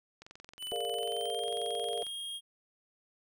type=click train; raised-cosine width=0.2 ms; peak=-32 dBFS; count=42; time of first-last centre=0.22-2.067 s; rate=22.2 Hz
type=tone with pitch glide; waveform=square; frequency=2995 to 3247 Hz; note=F#7 to G#7; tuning=+20 to -40 cents; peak=-38 dBFS; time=0.58-2.41 s; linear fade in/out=50 ms; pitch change=+140 cents; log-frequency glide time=0.94-1.51 s
type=chord; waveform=sine; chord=Bb dominant seventh; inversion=third; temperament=equal; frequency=415.3 / 466.2 / 587.3 / 698.5 Hz; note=Ab4 / Bb4 / D5 / F5; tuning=0 / 0 / 0 / 0 cents; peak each=-40 / -37 / -41 / -38 dBFS; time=0.72-2.03 s; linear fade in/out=0 ms
effects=none